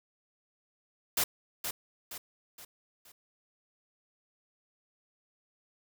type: noise with echo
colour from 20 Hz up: white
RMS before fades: -28 dBFS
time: 1.17-1.24 s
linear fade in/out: 5 ms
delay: 470 ms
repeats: 4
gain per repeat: -7 dB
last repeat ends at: 3.12 s
effects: none